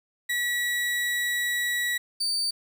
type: tone pair in turn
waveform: 35% pulse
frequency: 1935 / 4602 Hz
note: B6 / D8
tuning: -36 / -36 cents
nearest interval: octave + minor third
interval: 1500 cents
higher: second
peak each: -23 dBFS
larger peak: neither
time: 0.29-1.98 / 2.2-2.51 s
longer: first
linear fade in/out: 10 ms
effects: 9-bit